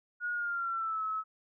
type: tone with pitch glide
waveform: sine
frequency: 1443 to 1293 Hz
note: F#6 to E6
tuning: -44 to -34 cents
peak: -31 dBFS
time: 0.2-1.24 s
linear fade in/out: 50 ms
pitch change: -190 cents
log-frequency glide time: 0.32-1.03 s
effects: none